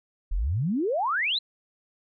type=exponential sweep; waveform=sine; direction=up; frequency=35 to 4191 Hz; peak=-23 dBFS; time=0.31-1.39 s; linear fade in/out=10 ms; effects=none

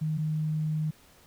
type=tone pair in turn; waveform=sine; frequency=155.56 / 154.94 Hz; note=D#3 / D#3; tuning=0 / -7 cents; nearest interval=unison; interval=7 cents; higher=first; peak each=-26 dBFS; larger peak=neither; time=0.01-0.18 / 0.18-0.91 s; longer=second; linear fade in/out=10 ms; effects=pink hiss -58 dBFS RMS until 1.26 s

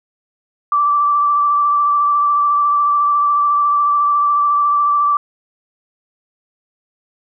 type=tone with vibrato; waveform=sine; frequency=1166 Hz; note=D6; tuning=13 cents flat; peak=-11 dBFS; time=0.72-5.17 s; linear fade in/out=2 ms; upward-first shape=triangle; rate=14 Hz; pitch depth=21 cents each way; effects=none

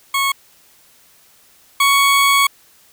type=tone pair in turn; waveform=20% pulse; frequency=1100 / 1114.1 Hz; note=C#6 / C#6; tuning=-14 / +8 cents; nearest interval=unison; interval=22 cents; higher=second; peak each=-10 / -6 dBFS; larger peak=second; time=0.14-0.32 / 1.8-2.47 s; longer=second; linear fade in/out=5 ms; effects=white hiss -51 dBFS RMS until 2.92 s

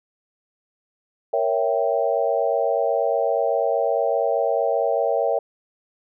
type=chord; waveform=sine; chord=A# diminished seventh; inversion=none; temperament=equal; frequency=466.2 / 554.4 / 659.3 / 784 Hz; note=A#4 / C#5 / E5 / G5; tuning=0 / 0 / 0 / 0 cents; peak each=-24 / -23 / -23 / -26 dBFS; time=1.33-5.39 s; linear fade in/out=5 ms; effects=none

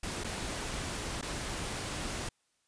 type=noise with dropouts; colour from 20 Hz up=pink; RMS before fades=-37 dBFS; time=0.03-2.29 s; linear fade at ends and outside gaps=5 ms; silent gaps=0.238-0.243 / 1.214-1.225 s; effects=white hiss -75 dBFS RMS until 2.67 s + resampled to 22050 Hz

